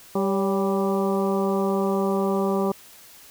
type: harmonic tone with a mistuned harmonic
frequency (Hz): 196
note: G3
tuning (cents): 0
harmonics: 1 / 2 / 3 / 4 / 5 / 6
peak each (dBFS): -24 / -24 / -29 / -32 / -33 / -33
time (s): 0.15-2.72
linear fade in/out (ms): 5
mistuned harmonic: 3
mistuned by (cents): -56
effects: white hiss -48 dBFS RMS until 3.3 s